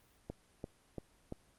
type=click train; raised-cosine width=2 ms; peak=-27 dBFS; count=4; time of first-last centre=0.3-1.324 s; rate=2.93 Hz; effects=pink hiss -68 dBFS RMS until 1.58 s + Opus 24 kbps